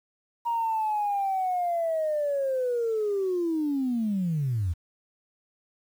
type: linear sweep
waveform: sine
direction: down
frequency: 946 to 78.3 Hz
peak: -23 dBFS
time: 0.45-4.74 s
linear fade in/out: 20 ms
effects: tanh soft clip ceiling -20 dBFS + 9-bit